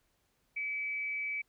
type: tone with frequency modulation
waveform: sine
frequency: 2295 Hz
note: D7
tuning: 40 cents flat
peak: -33 dBFS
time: 0.56-1.42 s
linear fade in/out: 10 ms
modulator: 207 Hz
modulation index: 0.24
effects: pink hiss -75 dBFS RMS until 1.48 s